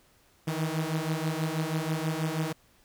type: beating tone pair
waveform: sawtooth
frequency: 155.56 / 161.76 Hz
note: D#3 / E3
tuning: 0 / -32 cents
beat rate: 6.2 Hz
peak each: -27 dBFS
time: 0.47-2.53 s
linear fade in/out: 10 ms
effects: pink hiss -63 dBFS RMS until 2.84 s